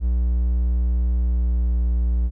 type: tone with pitch glide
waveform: triangle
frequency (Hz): 60.2 to 59.34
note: B1 to A#1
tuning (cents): -44 to +31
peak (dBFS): -15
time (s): 0-2.31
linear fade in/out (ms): 50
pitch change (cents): -25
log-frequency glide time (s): 1.31-1.82
effects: none